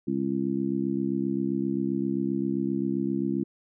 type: harmonic tone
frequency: 67.6 Hz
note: C#2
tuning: 43 cents flat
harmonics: 2 / 3 / 4 / 5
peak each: -37 / -29 / -29 / -30 dBFS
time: 0.07-3.44 s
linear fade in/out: 10 ms
effects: none